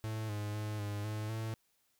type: tone with pitch steps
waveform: 45% pulse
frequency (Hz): 109.5 / 104.3 / 106.3 / 103.1 / 107.1 / 111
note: A2 / G#2 / G#2 / G#2 / A2 / A2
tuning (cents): -8 / +8 / +41 / -12 / -46 / +16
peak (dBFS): -36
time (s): 0.04-1.54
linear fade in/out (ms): 0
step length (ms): 250
effects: white hiss -75 dBFS RMS until 1.99 s